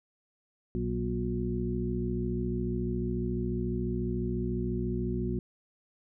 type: harmonic tone with a mistuned harmonic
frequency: 60.1 Hz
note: B1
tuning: 46 cents flat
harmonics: 1 / 2 / 3 / 4 / 6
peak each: -35 / -35 / -35 / -35 / -35 dBFS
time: 0.75-5.39 s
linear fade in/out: 0 ms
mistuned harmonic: 3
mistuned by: +56 cents
effects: none